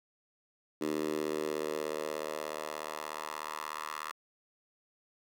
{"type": "tone with high-pass filter sweep", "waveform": "10% pulse", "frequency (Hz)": 76.7, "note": "D#2", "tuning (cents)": -24, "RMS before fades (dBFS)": -37, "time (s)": [0.81, 4.12], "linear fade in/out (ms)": 5, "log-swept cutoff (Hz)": [310, 1200], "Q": 2.4, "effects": []}